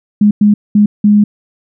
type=tone bursts at uneven times; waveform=sine; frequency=207.7 Hz; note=G#3; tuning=in tune; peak=-4 dBFS; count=4; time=0.21-0.31 / 0.41-0.54 / 0.75-0.86 / 1.04-1.24 s; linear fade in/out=5 ms; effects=none